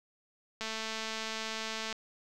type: click train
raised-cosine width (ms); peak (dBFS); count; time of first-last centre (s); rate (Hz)
0.2; -20; 292; 0.61-1.927; 221
effects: none